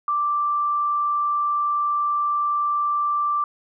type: tone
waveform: sine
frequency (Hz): 1174.7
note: D6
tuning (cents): 0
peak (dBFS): -19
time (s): 0.08-3.44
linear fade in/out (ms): 2
effects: none